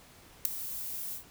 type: noise with ADSR envelope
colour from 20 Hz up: violet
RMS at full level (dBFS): -19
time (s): 0.45-1.24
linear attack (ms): 3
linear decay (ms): 5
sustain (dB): -19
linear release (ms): 110
effects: pink hiss -56 dBFS RMS until 1.3 s